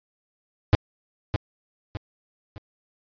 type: tone with echo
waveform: 45% pulse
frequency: 103.83 Hz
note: G#2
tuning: in tune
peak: -12 dBFS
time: 0.73-0.75 s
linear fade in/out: 0 ms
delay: 610 ms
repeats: 3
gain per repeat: -8 dB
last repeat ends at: 2.58 s
effects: resampled to 11025 Hz